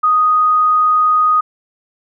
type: tone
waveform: sine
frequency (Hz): 1244.5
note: D#6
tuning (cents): 0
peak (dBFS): -9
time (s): 0.03-1.41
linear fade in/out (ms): 10
effects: none